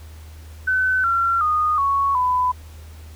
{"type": "tone with pitch steps", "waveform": "sine", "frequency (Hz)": [1516, 1366.3, 1231.4, 1109.8, 1000.2], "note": ["F#6", "F6", "D#6", "C#6", "B5"], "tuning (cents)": [42, -38, -18, 2, 22], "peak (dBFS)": -16, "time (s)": [0.67, 2.52], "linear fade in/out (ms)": 10, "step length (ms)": 370, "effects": ["added 78 Hz sine -37 dBFS peak until 3.15 s", "pink hiss -49 dBFS RMS until 3.15 s"]}